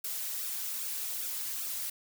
blue noise with flanger, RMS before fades -36 dBFS, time 0.04-1.9 s, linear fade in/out 5 ms, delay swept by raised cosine 0.97 to 4.47 ms, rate 2.5 Hz, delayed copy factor -0.95, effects none

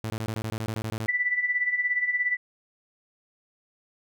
sawtooth tone bursts, 110.3 Hz, A2, 5 cents sharp, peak -25 dBFS, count 13, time 0.04-1.06 s, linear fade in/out 0 ms, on 60 ms, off 20 ms
sine tone with tremolo, 1975.5 Hz, B6, in tune, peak -20 dBFS, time 1.08-2.37 s, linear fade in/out 10 ms, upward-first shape sine, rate 17 Hz, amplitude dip 70%
effects none

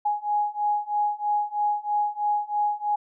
sine beating tone pair, 830.6 / 833.7 Hz, G#5 / G#5, 0 / +6 cents, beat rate 3.1 Hz, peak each -26 / -25 dBFS, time 0.05-2.96 s, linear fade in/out 10 ms, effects none

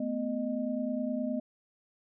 sine tone cluster, 221.8 / 251.5 / 615 Hz, A3 / B3 / D#5, +14 / +32 / -20 cents, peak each -35 / -32 / -36 dBFS, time 0-1.4 s, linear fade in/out 5 ms, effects none

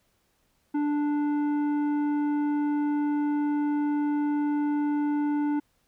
sine tone with tanh clipping, 293.7 Hz, D4, in tune, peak -25 dBFS, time 0.74-5.6 s, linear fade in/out 10 ms, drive 10 dB, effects pink hiss -70 dBFS RMS until 5.87 s

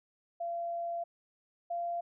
sine tone pair in turn, 684 / 689.6 Hz, F5 / F5, -36 / -22 cents, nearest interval unison, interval 14 cents, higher second, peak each -33 / -32 dBFS, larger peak second, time 0.4-1.04 / 1.7-2.01 s, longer first, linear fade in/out 10 ms, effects none

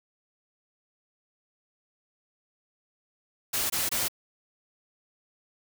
white noise bursts, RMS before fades -28 dBFS, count 3, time 3.53-4.084 s, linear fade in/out 10 ms, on 170 ms, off 22 ms, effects none

